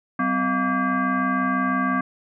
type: tone with frequency modulation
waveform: sine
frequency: 705 Hz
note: F5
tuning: 16 cents sharp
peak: -19 dBFS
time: 0.19-2.01 s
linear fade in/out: 5 ms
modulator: 448 Hz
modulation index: 2
effects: none